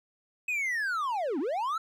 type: linear two-way sweep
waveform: triangle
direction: down then up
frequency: 2561 to 246.9 to 1363 Hz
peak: -26 dBFS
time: 0.48-1.78 s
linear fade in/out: 5 ms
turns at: 1.39 s
effects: none